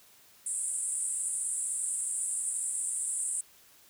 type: band-pass noise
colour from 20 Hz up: pink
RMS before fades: -33 dBFS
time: 0.46-3.41 s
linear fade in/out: 5 ms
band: 7900 to 9900 Hz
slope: 96 dB/octave
effects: white hiss -59 dBFS RMS until 3.89 s